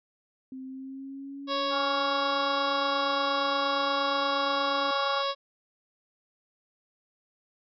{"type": "tone with pitch glide", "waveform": "sine", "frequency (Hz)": [261.6, 283.6], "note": ["C4", "C#4"], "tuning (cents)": [0, 40], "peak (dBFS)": -37, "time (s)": [0.52, 4.91], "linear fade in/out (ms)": 2, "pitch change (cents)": 140, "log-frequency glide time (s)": [0.65, 1.6]}
{"type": "harmonic tone", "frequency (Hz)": 554.4, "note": "C#5", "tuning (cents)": 0, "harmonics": [1, 2, 3, 4, 5, 6, 7, 8, 9, 10], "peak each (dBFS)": [-31, -30, -42, -45, -42, -37, -36, -46, -40, -48], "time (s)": [1.47, 5.35], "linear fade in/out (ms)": 50}
{"type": "chord", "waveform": "sine", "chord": "Db major", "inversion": "second", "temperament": "equal with one note detuned", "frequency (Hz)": [830.6, 1137.3, 1396.9], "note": ["Ab5", "Db6", "F6"], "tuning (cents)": [0, 44, 0], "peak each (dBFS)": [-34, -35, -34], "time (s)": [1.7, 5.24], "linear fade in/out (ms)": 50}
{"effects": []}